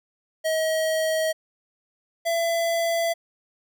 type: tone pair in turn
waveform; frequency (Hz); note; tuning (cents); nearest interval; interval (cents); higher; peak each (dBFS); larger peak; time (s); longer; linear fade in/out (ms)
square; 636 / 670.9; D#5 / E5; +38 / +30; minor second; 92; second; -22; neither; 0.44-1.33 / 2.25-3.14; neither; 20
effects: none